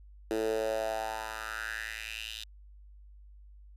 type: tone with high-pass filter sweep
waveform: 10% pulse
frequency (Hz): 110.2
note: A2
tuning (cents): +3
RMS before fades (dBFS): -35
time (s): 0.31-2.44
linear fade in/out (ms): 0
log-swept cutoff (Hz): 360 to 3500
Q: 4.4
effects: added 50 Hz sine -50 dBFS peak until 3.76 s + resampled to 32000 Hz